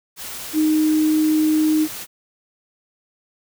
sine tone in noise, 310 Hz, D#4, 6 cents flat, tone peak -14 dBFS, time 0.53-1.88 s, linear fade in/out 50 ms, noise white, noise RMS -32 dBFS, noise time 0.16-2.07 s, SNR +15 dB, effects none

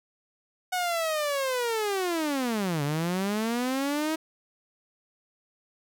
sawtooth linear two-way sweep, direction down then up, 740 to 140 to 321.3 Hz, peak -22 dBFS, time 0.72-4.16 s, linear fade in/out 10 ms, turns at 2.83 s, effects none

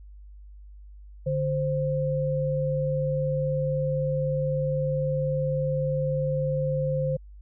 sine tone pair together, 146.76 / 523 Hz, D3 / C5, -1 / -1 cents, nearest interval octave + minor seventh, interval 2200 cents, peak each -26 dBFS, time 1.26-7.17 s, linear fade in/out 10 ms, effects added 50 Hz sine -43 dBFS peak until 7.41 s

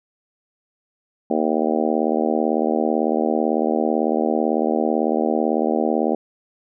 harmonic tone, 78 Hz, D#2, 5 cents sharp, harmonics 3 / 4 / 5 / 6 / 7 / 8 / 9 / 10, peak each -23 / -24 / -25 / -26 / -26 / -27 / -28 / -28 dBFS, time 1.3-6.15 s, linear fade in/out 5 ms, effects none

